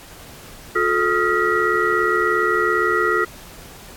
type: tone cluster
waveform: sine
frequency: 358.7 / 436 / 1261 / 1388 / 1929 Hz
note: F4 / A4 / D#6 / F6 / B6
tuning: +46 / -16 / +23 / -11 / -41 cents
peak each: -22 dBFS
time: 0.75-3.25 s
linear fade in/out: 10 ms
effects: pink hiss -41 dBFS RMS until 3.96 s + AAC 64 kbps